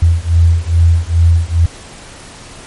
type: beating tone pair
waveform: sine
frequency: 82.7 / 85.1 Hz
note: E2 / F2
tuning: +6 / -44 cents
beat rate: 2.4 Hz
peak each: -10 dBFS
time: 0.02-1.66 s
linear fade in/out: 5 ms
effects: pink hiss -34 dBFS RMS until 2.66 s + MP3 48 kbps